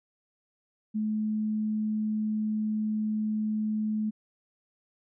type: tone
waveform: sine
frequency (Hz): 214.9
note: A3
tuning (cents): -41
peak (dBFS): -26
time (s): 0.94-4.11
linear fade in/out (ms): 20
effects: none